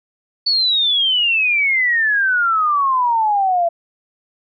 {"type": "exponential sweep", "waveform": "sine", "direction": "down", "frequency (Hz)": [4506, 668], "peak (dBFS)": -13, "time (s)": [0.46, 3.69], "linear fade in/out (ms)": 10, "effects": []}